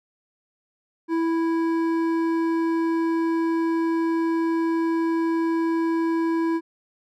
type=tone with hard clipping; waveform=sine; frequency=329.6 Hz; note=E4; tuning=in tune; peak=-22 dBFS; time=1.08-6.61 s; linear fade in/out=50 ms; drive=10 dB; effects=none